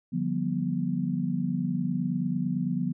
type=chord; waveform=sine; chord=G dominant seventh; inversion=second; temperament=just; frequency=147 / 176.4 / 196 / 245 Hz; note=D3 / F3 / G3 / B3; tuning=+2 / +18 / 0 / -14 cents; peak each=-33 / -29 / -34 / -30 dBFS; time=0.12-2.93 s; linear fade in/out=20 ms; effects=none